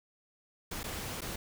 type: noise with dropouts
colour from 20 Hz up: pink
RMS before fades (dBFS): -39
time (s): 0.71-1.36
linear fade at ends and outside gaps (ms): 5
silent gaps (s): 0.832-0.84 / 1.208-1.217
effects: none